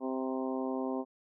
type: harmonic tone with a mistuned harmonic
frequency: 130.81 Hz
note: C3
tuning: in tune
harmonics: 2 / 3 / 4 / 5 / 6 / 7 / 8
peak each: -34 / -38 / -40 / -42 / -44 / -45 / -46 dBFS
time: 0-1.05 s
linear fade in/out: 50 ms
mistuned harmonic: 7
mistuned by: +20 cents
effects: none